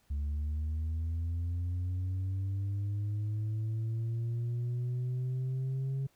sine linear sweep, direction up, 71.2 to 136.1 Hz, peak -28 dBFS, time 0.1-6.07 s, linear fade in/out 10 ms, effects tanh soft clip ceiling -30 dBFS + pink hiss -70 dBFS RMS until 6.15 s

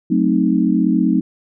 sine chord, F# diminished seventh, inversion none, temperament equal, 185 / 220 / 261.6 / 311.1 Hz, F#3 / A3 / C4 / Eb4, 0 / 0 / 0 / 0 cents, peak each -18 dBFS, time 0.1-1.21 s, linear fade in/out 10 ms, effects none

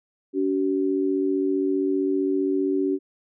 sine tone pair together, 284.7 / 380 Hz, C#4 / F#4, +46 / +46 cents, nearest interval perfect fourth, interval 500 cents, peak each -23 dBFS, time 0.33-2.99 s, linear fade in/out 50 ms, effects none

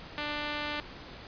5% pulse tone, 295.9 Hz, D4, 13 cents sharp, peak -21 dBFS, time 0.18-0.8 s, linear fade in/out 0 ms, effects pink hiss -46 dBFS RMS until 1.27 s + resampled to 11025 Hz

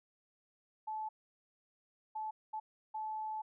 sine tone bursts at uneven times, 867 Hz, A5, 26 cents flat, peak -37 dBFS, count 4, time 0.87-1.09 / 2.15-2.31 / 2.53-2.6 / 2.94-3.42 s, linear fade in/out 10 ms, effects none

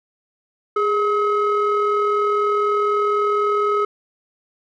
triangle ring-modulated tone, 432 Hz, A4, 32 cents flat, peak -11 dBFS, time 0.76-3.85 s, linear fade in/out 5 ms, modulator 844 Hz, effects none

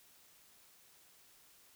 silence, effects white hiss -64 dBFS RMS until 1.75 s

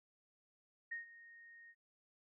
sine tone with ADSR envelope, 1858 Hz, A#6, 6 cents flat, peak -39 dBFS, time 0.91-1.75 s, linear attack 11 ms, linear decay 130 ms, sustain -17 dB, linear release 52 ms, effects none

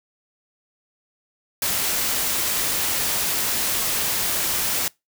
white noise, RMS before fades -23 dBFS, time 1.62-4.88 s, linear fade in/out 2 ms, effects noise-tail reverb RT60 0.2 s tail -24 dB re dry

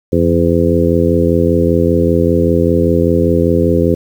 harmonic tone with a mistuned harmonic, 85.1 Hz, F2, 44 cents flat, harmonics 1 / 2 / 3 / 4 / 5 / 6, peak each -16 / -16 / -16 / -16 / -16 / -16 dBFS, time 0.12-3.95 s, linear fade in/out 10 ms, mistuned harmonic 1, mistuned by +48 cents, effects 7-bit

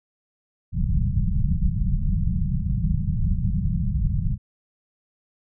pink low-pass noise, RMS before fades -22 dBFS, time 0.72-4.38 s, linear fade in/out 50 ms, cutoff 200 Hz, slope 96 dB/octave, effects none

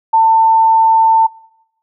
sine tone, 895 Hz, A5, 29 cents sharp, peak -6 dBFS, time 0.13-1.27 s, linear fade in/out 10 ms, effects noise-tail reverb RT60 0.8 s tail -23 dB re dry

